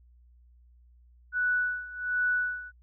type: tone with tremolo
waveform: sine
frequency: 1480 Hz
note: F#6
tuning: in tune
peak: -23 dBFS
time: 1.32-2.72 s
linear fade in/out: 50 ms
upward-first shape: sine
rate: 1.3 Hz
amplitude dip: 85%
effects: added 60 Hz sine -55 dBFS peak until 2.82 s